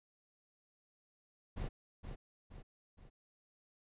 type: noise with echo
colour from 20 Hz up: brown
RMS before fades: -39 dBFS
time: 1.56-1.69 s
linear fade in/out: 20 ms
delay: 470 ms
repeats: 3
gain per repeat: -6 dB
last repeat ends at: 3.1 s
effects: resampled to 8000 Hz